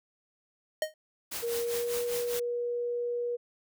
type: tone with exponential decay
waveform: square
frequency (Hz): 621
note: D#5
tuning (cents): -3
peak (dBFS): -24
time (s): 0.82-0.94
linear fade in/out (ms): 2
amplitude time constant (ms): 25
type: noise with tremolo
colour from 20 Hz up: white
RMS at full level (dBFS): -35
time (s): 1.31-2.4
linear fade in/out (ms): 10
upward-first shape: triangle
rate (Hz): 5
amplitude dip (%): 80
type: tone with pitch glide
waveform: sine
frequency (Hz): 470 to 480.7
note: A#4 to B4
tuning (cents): +14 to -47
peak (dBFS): -29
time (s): 1.42-3.37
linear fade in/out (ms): 20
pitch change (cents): +39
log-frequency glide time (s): 1.55-2.01
effects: none